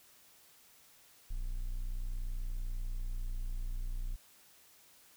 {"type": "tone", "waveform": "triangle", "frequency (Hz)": 30.19, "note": "B0", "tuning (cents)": -38, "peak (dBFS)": -32, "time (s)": [1.3, 4.16], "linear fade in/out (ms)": 10, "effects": ["white hiss -62 dBFS RMS until 5.16 s"]}